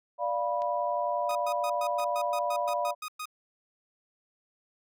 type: chord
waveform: sine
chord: B diminished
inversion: first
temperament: equal with one note detuned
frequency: 587.3 / 698.5 / 980.4 Hz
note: D5 / F5 / B5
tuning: 0 / 0 / -13 cents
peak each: -31 dBFS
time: 0.18-2.95 s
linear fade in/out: 50 ms
type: click train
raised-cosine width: 0.2 ms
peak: -30 dBFS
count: 4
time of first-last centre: 0.62-2.689 s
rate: 1.45 Hz
type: tone bursts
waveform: sawtooth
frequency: 1244.5 Hz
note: D#6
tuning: in tune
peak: -31 dBFS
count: 12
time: 1.29-3.256 s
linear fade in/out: 5 ms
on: 63 ms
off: 110 ms
effects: none